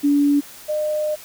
sine tone pair in turn, 286.9 / 607.9 Hz, D4 / D#5, -40 / -40 cents, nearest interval octave + minor second, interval 1300 cents, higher second, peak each -13 / -19 dBFS, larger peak first, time 0.03-0.41 / 0.68-1.16 s, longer second, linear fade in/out 20 ms, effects white hiss -41 dBFS RMS until 1.24 s

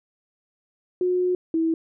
sine tone pair in turn, 362.3 / 325.5 Hz, F#4 / E4, -36 / -22 cents, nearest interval major second, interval 186 cents, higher first, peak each -19 dBFS, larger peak neither, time 1.01-1.35 / 1.54-1.74 s, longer first, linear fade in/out 2 ms, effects none

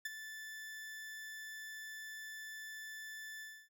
40% pulse tone with ADSR envelope, 1753 Hz, A6, 7 cents flat, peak -35 dBFS, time 0.05-3.69 s, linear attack 6 ms, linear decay 24 ms, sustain -10 dB, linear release 280 ms, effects none

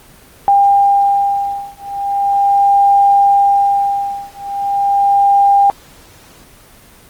sine beating tone pair, 800 / 800.39 Hz, G5 / G5, +35 / +36 cents, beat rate 0.39 Hz, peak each -12 dBFS, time 0.48-5.7 s, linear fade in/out 0 ms, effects pink hiss -42 dBFS RMS until 7.09 s + Opus 24 kbps

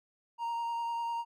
triangle tone with vibrato, 932.3 Hz, A#5, in tune, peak -30 dBFS, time 0.38-1.25 s, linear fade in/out 50 ms, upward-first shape sine, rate 10 Hz, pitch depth 12 cents each way, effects none

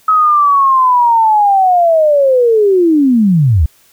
sine linear sweep, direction down, 1283 to 65.41 Hz, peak -6 dBFS, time 0.08-3.66 s, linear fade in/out 5 ms, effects white hiss -49 dBFS RMS until 3.92 s

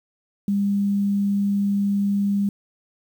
sine tone, 200.7 Hz, G3, 41 cents sharp, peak -18 dBFS, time 0.48-2.49 s, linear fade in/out 2 ms, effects 8-bit

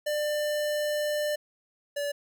square tone pair in turn, 596 / 576 Hz, D5 / D5, +25 / -34 cents, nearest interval minor second, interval 59 cents, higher first, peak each -27 / -29 dBFS, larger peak first, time 0.06-1.36 / 1.96-2.12 s, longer first, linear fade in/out 10 ms, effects none

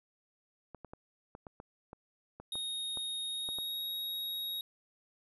clicks, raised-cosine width 1 ms, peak -32 dBFS, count 12, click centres 0.747 / 0.847 / 0.935 / 1.351 / 1.468 / 1.601 / 1.931 / 2.4 / 2.555 / 2.973 / 3.489 / 3.586 s
square tone with pitch glide, 3729 to 3779 Hz, A#7 to A#7, 0 to +23 cents, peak -36 dBFS, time 2.52-4.61 s, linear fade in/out 2 ms, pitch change +23 cents, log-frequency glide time 3.26-3.85 s
effects none

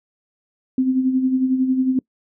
sine tone with tremolo, 259.5 Hz, C4, 14 cents flat, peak -13 dBFS, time 0.78-1.99 s, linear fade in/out 2 ms, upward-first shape sine, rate 11 Hz, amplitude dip 55%, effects noise-tail reverb RT60 0.1 s tail -25 dB re dry

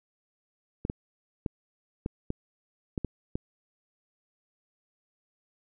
clicks, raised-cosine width 3 ms, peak -17 dBFS, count 8, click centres 0.851 / 0.899 / 1.462 / 2.061 / 2.304 / 2.978 / 3.047 / 3.355 s, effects none

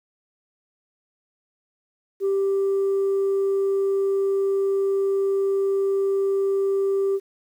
sine tone, 392 Hz, G4, in tune, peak -17 dBFS, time 2.2-7.2 s, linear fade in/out 50 ms, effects tanh soft clip ceiling -17 dBFS + 9-bit

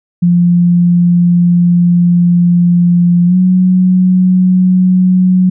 sine tone with pitch glide, 174.61 to 183.82 Hz, F3 to F#3, 0 to -11 cents, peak -5 dBFS, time 0.22-5.5 s, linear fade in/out 10 ms, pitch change +89 cents, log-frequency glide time 3.26-3.36 s, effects none

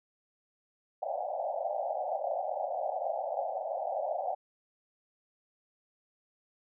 white band-pass noise, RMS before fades -34 dBFS, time 1.02-4.35 s, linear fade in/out 10 ms, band 550 to 800 Hz, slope 96 dB/octave, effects none

